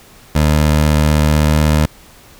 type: tone with pitch glide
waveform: 20% pulse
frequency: 75.9 to 76.43 Hz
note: D#2 to D#2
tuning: -42 to -30 cents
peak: -5 dBFS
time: 0.35-1.86 s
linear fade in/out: 5 ms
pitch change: +12 cents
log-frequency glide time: 1.4-1.51 s
effects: pink hiss -43 dBFS RMS until 2.39 s